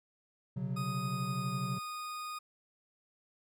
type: chord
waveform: triangle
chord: B suspended second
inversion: none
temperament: equal with one note detuned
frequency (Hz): 126.5 / 138.59 / 185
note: B2 / C#3 / F#3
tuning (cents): +42 / 0 / 0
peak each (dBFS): -36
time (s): 0.56-1.79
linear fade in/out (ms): 10
type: tone with pitch glide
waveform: 40% pulse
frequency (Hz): 1244.5 to 1235.2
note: D#6 to D#6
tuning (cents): 0 to -13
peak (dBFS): -38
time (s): 0.76-2.39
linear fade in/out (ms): 10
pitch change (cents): -13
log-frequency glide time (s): 1.01-1.7
effects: none